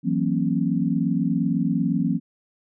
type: chord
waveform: sine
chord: F# dominant seventh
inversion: third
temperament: equal with one note detuned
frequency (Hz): 164.81 / 185 / 233.1 / 270.7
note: E3 / F#3 / A#3 / C#4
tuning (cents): 0 / 0 / 0 / -41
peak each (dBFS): -25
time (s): 0.03-2.2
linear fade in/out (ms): 50
effects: none